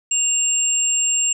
sine tone pair together, 2794 / 7459 Hz, F7 / A#8, 0 / 0 cents, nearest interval octave + perfect fourth, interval 1700 cents, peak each -23 / -17 dBFS, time 0.11-1.33 s, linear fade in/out 5 ms, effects none

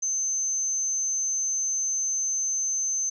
sine tone, 6220 Hz, G8, 14 cents flat, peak -24 dBFS, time 0.02-3.1 s, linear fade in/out 10 ms, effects none

